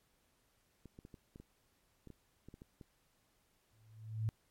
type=clicks; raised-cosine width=3 ms; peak=-39 dBFS; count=12; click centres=0.857 / 0.989 / 1.051 / 1.142 / 1.359 / 1.4 / 2.073 / 2.103 / 2.486 / 2.541 / 2.619 / 2.812 s
type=tone with exponential growth; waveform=sine; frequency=110 Hz; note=A2; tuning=in tune; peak=-30 dBFS; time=3.73-4.29 s; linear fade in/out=0 ms; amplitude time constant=120 ms
effects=pink hiss -75 dBFS RMS until 4.5 s + MP3 64 kbps